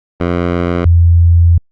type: tone pair in turn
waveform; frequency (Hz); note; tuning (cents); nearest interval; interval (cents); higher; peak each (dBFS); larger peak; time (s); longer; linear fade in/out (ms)
10% pulse / sine; 87.31 / 85.02; F2 / F2; 0 / -46; unison; 46; first; -4; neither; 0.2-0.85 / 0.85-1.58; second; 5
effects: low-pass 2000 Hz 12 dB/octave + Opus 48 kbps